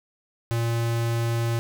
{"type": "tone", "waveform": "square", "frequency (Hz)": 116.3, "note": "A#2", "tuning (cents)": -4, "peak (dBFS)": -23, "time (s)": [0.51, 1.59], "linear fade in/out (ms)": 0, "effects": []}